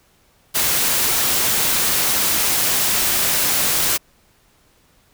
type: noise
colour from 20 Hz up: white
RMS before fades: -18 dBFS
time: 0.54-3.98 s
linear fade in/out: 20 ms
effects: pink hiss -57 dBFS RMS until 5.13 s